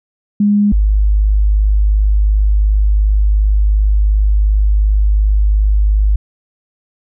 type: tone pair in turn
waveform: sine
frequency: 205.5 / 51.38 Hz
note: G#3 / G#1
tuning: -18 / -18 cents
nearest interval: 2 octaves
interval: 2400 cents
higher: first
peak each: -8 dBFS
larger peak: neither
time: 0.4-0.72 / 0.72-6.16 s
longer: second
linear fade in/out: 5 ms
effects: none